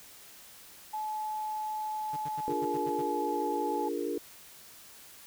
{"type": "tone with pitch glide", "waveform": "sine", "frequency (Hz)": [859, 853.6], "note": ["A5", "G#5"], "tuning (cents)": [-42, 47], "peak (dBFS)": -32, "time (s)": [0.93, 3.89], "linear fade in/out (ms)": 10, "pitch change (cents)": -11, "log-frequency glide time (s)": [2.15, 3.17]}
{"type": "tone bursts", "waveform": "sawtooth", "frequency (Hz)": 150, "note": "D3", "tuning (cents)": 37, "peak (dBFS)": -37, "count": 8, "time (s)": [2.13, 3.018], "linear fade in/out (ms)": 5, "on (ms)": 34, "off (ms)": 88}
{"type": "chord", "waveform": "sine", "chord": "Bb dominant seventh", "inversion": "first", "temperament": "equal", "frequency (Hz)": [293.7, 349.2, 415.3, 466.2], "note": ["D4", "F4", "Ab4", "Bb4"], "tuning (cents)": [0, 0, 0, 0], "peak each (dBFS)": -36, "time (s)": [2.48, 4.18], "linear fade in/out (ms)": 0}
{"effects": ["white hiss -52 dBFS RMS until 5.26 s"]}